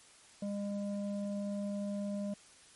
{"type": "tone with low-pass filter", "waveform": "square", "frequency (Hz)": 202.6, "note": "G#3", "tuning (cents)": -43, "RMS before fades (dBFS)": -37, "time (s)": [0.42, 2.34], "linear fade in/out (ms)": 5, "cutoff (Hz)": 490, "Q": 5.9, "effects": ["white hiss -59 dBFS RMS until 2.75 s", "MP3 48 kbps"]}